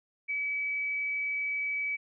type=tone with frequency modulation; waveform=sine; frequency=2286 Hz; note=D7; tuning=47 cents flat; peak=-29 dBFS; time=0.28-1.97 s; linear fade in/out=20 ms; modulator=59.5 Hz; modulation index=0.25; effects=none